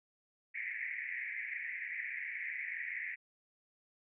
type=band-pass noise; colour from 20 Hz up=pink; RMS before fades=-41 dBFS; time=0.54-3.16 s; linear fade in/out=20 ms; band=1800 to 2300 Hz; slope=96 dB/octave; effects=none